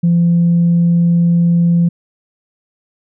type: tone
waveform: sine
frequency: 171 Hz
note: F3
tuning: 36 cents flat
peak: -7 dBFS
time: 0.03-1.89 s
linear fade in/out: 10 ms
effects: tanh soft clip ceiling -5 dBFS